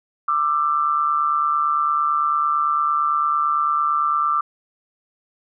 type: tone pair together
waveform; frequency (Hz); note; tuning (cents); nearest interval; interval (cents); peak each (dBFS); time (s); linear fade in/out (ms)
sine; 1184 / 1332.9; D6 / E6; +14 / +19; major second; 205; -18 / -22; 0.28-4.41; 5
effects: none